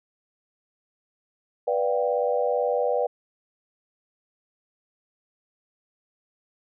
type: chord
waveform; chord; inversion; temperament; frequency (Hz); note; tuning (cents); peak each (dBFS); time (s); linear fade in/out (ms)
sine; G dominant seventh; first; just; 490 / 588 / 705.6 / 784; B4 / D5 / F5 / G5; -14 / +2 / +18 / 0; -24 / -26 / -30 / -30; 1.67-3.07; 10
effects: none